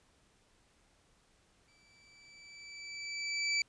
25% pulse tone with exponential growth, 2316 Hz, D7, 25 cents flat, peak -24 dBFS, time 1.68-3.62 s, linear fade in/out 2 ms, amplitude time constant 420 ms, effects pink hiss -69 dBFS RMS until 3.68 s + resampled to 22050 Hz

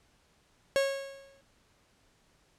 45% pulse tone with exponential decay, 548 Hz, C#5, 20 cents flat, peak -22 dBFS, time 0.76-1.41 s, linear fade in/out 0 ms, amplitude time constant 140 ms, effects pink hiss -67 dBFS RMS until 2.58 s + low-pass 9000 Hz 12 dB/octave

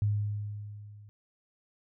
sine tone with level ramp, 103.83 Hz, G#2, in tune, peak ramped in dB -23 to -49 dBFS, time 0.02-1.09 s, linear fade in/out 0 ms, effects none

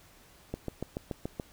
click train, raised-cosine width 2 ms, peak -20 dBFS, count 7, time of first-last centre 0.54-1.398 s, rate 6.99 Hz, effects pink hiss -58 dBFS RMS until 1.52 s

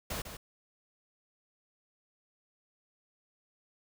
pink noise with echo, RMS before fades -37 dBFS, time 0.1-0.22 s, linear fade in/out 5 ms, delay 150 ms, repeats 1, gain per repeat -8 dB, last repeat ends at 0.37 s, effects none

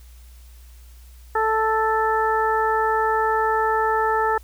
harmonic tone, 440 Hz, A4, in tune, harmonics 1 / 2 / 3 / 4, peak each -23 / -21 / -24 / -27 dBFS, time 1.35-4.38 s, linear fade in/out 5 ms, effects added 60 Hz sine -42 dBFS peak until 4.43 s + white hiss -55 dBFS RMS until 4.43 s

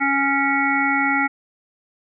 harmonic tone, 277.2 Hz, C#4, in tune, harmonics 1 / 3 / 5 / 7 / 8, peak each -23 / -23 / -23 / -23 / -23 dBFS, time 0-1.28 s, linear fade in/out 20 ms, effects none

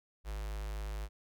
square tone with notch filter, 52 Hz, G#1, 3 cents sharp, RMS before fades -39 dBFS, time 0.24-1.09 s, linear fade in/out 50 ms, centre 210 Hz, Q 0.68, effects none

